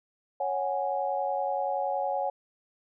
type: chord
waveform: sine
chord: C# suspended fourth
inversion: none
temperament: equal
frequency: 554.4 / 740 / 830.6 Hz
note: C#5 / F#5 / G#5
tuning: 0 / 0 / 0 cents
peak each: -31 dBFS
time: 0.4-2.3 s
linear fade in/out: 5 ms
effects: none